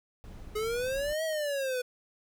brown noise, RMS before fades -45 dBFS, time 0.24-1.13 s, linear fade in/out 0 ms
square exponential two-way sweep, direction up then down, 420.6 to 648 to 491.6 Hz, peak -30 dBFS, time 0.55-1.82 s, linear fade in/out 10 ms, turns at 1.24 s
click, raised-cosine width 0.2 ms, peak -37 dBFS, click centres 1.329 s
effects none

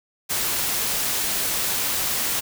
white noise, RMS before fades -24 dBFS, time 0.29-2.41 s, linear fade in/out 20 ms, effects none

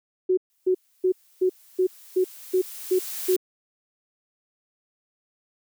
sine tone bursts, 370 Hz, F#4, in tune, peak -17 dBFS, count 9, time 0.29-3.366 s, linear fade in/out 10 ms, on 84 ms, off 290 ms
blue noise with exponential growth, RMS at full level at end -30 dBFS, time 0.5-3.36 s, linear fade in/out 1 ms, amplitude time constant 620 ms
effects none

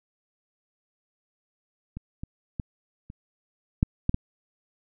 clicks, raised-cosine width 5 ms, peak -23 / -22 / -17 / -28 / -7 / -9 / -11 dBFS, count 7, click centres 1.97 / 2.235 / 2.598 / 3.101 / 3.829 / 4.094 / 4.144 s, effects none

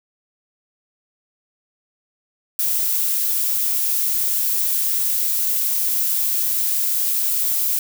violet noise, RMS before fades -20 dBFS, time 2.59-7.79 s, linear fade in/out 2 ms, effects none

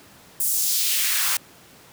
white noise with high-pass filter sweep, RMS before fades -22 dBFS, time 0.4-1.37 s, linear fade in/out 2 ms, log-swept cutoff 9800 to 970 Hz, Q 1.2, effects pink hiss -49 dBFS RMS until 1.92 s + high-pass 100 Hz 12 dB/octave

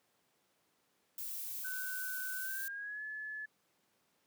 violet noise, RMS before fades -42 dBFS, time 1.18-2.68 s, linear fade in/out 2 ms
sine tone with pitch glide, 1506 to 1720 Hz, F#6 to A6, +30 to -40 cents, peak -40 dBFS, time 1.64-3.46 s, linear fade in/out 10 ms, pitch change +230 cents, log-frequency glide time 2.38-3.03 s
effects pink hiss -75 dBFS RMS until 4.26 s + high-pass 200 Hz 12 dB/octave

